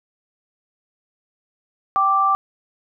sine tone pair together, 779.4 / 1174.7 Hz, G5 / D6, -10 / 0 cents, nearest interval perfect fifth, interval 710 cents, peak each -21 / -15 dBFS, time 1.96-2.35 s, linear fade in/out 0 ms, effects none

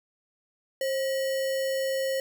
sine tone with sample-and-hold, 534 Hz, C5, 35 cents sharp, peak -25 dBFS, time 0.81-2.2 s, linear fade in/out 2 ms, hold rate 2450 Hz, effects none

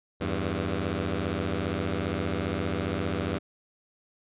10% pulse beating tone pair, 82.41 / 97.41 Hz, E2 / G2, 0 / -10 cents, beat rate 15 Hz, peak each -22 dBFS, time 0.2-3.39 s, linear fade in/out 20 ms, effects resampled to 8000 Hz

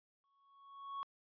triangle tone with exponential growth, 1108.7 Hz, C#6, in tune, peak -36 dBFS, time 0.24-1.03 s, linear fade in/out 0 ms, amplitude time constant 170 ms, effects resampled to 11025 Hz

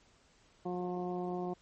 harmonic tone, 179.3 Hz, F3, 46 cents sharp, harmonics 1 / 2 / 3 / 4 / 5 / 6, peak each -39 / -37 / -48 / -41 / -50 / -51 dBFS, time 0.65-1.54 s, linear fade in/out 10 ms, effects pink hiss -66 dBFS RMS until 1.61 s + MP3 32 kbps

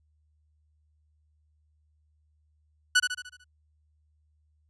sawtooth tone with echo, 1480 Hz, F#6, in tune, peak -14 dBFS, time 2.95-3 s, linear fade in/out 10 ms, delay 74 ms, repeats 6, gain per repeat -6 dB, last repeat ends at 3.444 s, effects added 76 Hz sine -65 dBFS peak until 4.69 s + resampled to 22050 Hz

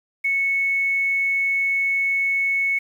sine tone with quantisation, 2207 Hz, C#7, 8 cents flat, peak -18 dBFS, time 0.24-2.79 s, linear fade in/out 10 ms, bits 8, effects none

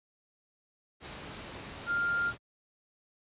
sine tone in noise, 1400 Hz, F6, 4 cents sharp, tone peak -27 dBFS, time 1.86-2.33 s, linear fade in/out 50 ms, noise pink, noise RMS -43 dBFS, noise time 1-2.38 s, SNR +13 dB, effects high-pass 60 Hz 12 dB/octave + resampled to 8000 Hz

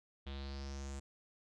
square tone with low-pass filter sweep, 68.8 Hz, C#2, 12 cents flat, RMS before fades -44 dBFS, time 0.26-1 s, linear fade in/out 10 ms, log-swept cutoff 3400 to 7800 Hz, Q 4.8, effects none

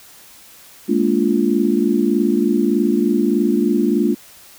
sine chord, Bb dominant seventh, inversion third, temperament just, 209.8 / 233.1 / 291.4 / 349.6 Hz, Ab3 / Bb3 / D4 / F4, +18 / 0 / -13 / +2 cents, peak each -19 dBFS, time 0.88-4.15 s, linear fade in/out 20 ms, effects white hiss -44 dBFS RMS until 4.58 s

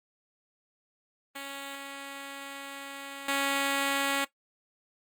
5% pulse tone with level steps, 277.2 Hz, C#4, in tune, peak -26 / -28 / -15 dBFS, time 1.35-4.25 s, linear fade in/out 10 ms, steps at 1.75 / 3.28 s, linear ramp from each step 5 ms, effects noise-tail reverb RT60 0.1 s tail -17 dB re dry + Opus 24 kbps

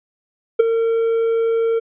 triangle tone with ADSR envelope, 456 Hz, A#4, 38 cents flat, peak -3 dBFS, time 0.59-1.8 s, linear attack 11 ms, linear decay 12 ms, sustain -10 dB, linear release 20 ms, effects resampled to 8000 Hz

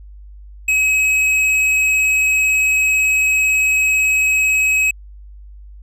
sine tone with hard clipping, 2553 Hz, D#7, 44 cents sharp, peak -14 dBFS, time 0.68-4.91 s, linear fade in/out 5 ms, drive 8 dB, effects added 50 Hz sine -35 dBFS peak until 5.82 s

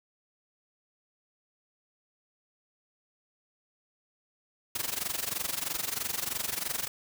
white noise with amplitude modulation, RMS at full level -30 dBFS, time 4.75-6.88 s, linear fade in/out 5 ms, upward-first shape sine, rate 23.1 Hz, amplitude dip 85%, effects none

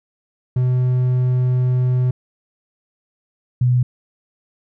triangle / sine tone pair in turn, 126.2 / 124.39 Hz, B2 / B2, +38 / +13 cents, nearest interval unison, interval 25 cents, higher first, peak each -12 dBFS, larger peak neither, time 0.56-2.11 / 3.61-3.83 s, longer first, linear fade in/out 5 ms, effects none

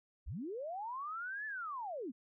sine linear two-way sweep, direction up then down, 34.87 to 1761 to 210.5 Hz, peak -39 dBFS, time 0.26-2.12 s, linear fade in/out 20 ms, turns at 1.46 s, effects none

